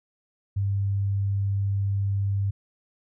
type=tone; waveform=sine; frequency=99.2 Hz; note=G2; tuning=21 cents sharp; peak=-22 dBFS; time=0.56-2.51 s; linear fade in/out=10 ms; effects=none